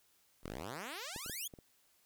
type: exponential sweep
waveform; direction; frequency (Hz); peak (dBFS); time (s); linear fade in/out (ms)
5% pulse; up; 36.71 to 3520; -31; 0.43-1.48; 10
type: clicks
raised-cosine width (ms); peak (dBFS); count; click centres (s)
2; -32 / -37 / -32 / -37 / -41; 5; 1.162 / 1.262 / 1.297 / 1.538 / 1.588
effects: white hiss -71 dBFS RMS until 2.05 s